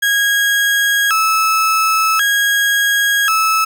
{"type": "tone with vibrato", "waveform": "35% pulse", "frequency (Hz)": 1463, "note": "F#6", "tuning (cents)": -20, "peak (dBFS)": -10, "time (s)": [0.02, 3.65], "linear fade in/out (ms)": 10, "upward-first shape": "square", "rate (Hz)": 0.46, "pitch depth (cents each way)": 200, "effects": []}